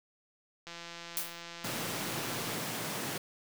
click train, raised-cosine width 0.2 ms, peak -27 dBFS, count 320, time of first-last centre 0.67-2.546 s, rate 170 Hz
blue noise with exponential decay, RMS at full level -30 dBFS, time 1.17-1.42 s, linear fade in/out 0 ms, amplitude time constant 53 ms
pink high-pass noise, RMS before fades -37 dBFS, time 1.64-3.18 s, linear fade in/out 5 ms, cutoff 110 Hz, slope 48 dB/octave
effects none

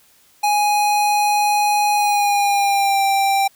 square tone with pitch glide, 830.6 to 786.2 Hz, G#5 to G5, 0 to +5 cents, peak -15 dBFS, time 0.43-3.48 s, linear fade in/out 10 ms, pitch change -95 cents, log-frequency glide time 1.94-3.03 s, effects white hiss -54 dBFS RMS until 3.55 s

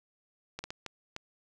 clicks, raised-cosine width 0.2 ms, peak -21 dBFS, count 5, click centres 0.59 / 0.64 / 0.705 / 0.863 / 1.164 s, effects none

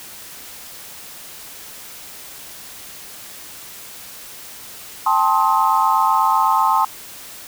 sine chord, A half-diminished seventh, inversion third, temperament just, 792 / 880 / 1056 / 1267.2 Hz, G5 / A5 / C6 / Eb6, +18 / 0 / +16 / +31 cents, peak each -22 / -17 / -17 / -21 dBFS, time 5.06-6.85 s, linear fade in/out 5 ms, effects white hiss -37 dBFS RMS until 7.47 s

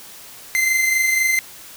45% pulse tone pair together, 2052 / 2076 Hz, C7 / C7, -34 / -14 cents, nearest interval unison, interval 20 cents, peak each -25 / -16 dBFS, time 0.55-1.39 s, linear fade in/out 0 ms, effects white hiss -40 dBFS RMS until 1.76 s

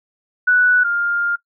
sine tone pair in turn, 1480 / 1404.4 Hz, F#6 / F6, 0 / +9 cents, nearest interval minor second, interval 91 cents, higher first, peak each -10 / -16 dBFS, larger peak first, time 0.47-0.84 / 0.84-1.36 s, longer second, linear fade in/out 10 ms, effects noise-tail reverb RT60 0.1 s tail -21 dB re dry

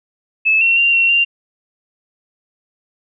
sine tone with pitch steps, 2608 / 2721 / 2773 / 2729 / 2778 Hz, E7 / F7 / F7 / F7 / F7, -19 / -46 / -13 / -41 / -10 cents, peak -10 dBFS, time 0.45-1.25 s, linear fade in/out 20 ms, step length 160 ms, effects none

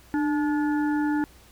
harmonic tone with a mistuned harmonic, 287.9 Hz, D4, 34 cents flat, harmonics 1 / 3 / 5 / 6, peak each -22 / -32 / -36 / -38 dBFS, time 0.14-1.24 s, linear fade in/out 0 ms, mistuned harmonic 1, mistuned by +66 cents, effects added 60 Hz sine -53 dBFS peak until 1.51 s + pink hiss -54 dBFS RMS until 1.51 s

